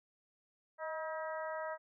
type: harmonic tone with a mistuned harmonic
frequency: 320 Hz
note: D#4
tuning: 49 cents sharp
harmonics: 2 / 3 / 4 / 5 / 6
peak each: -40 / -44 / -46 / -48 / -50 dBFS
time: 0.78-1.78 s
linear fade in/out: 50 ms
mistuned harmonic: 2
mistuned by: -33 cents
effects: none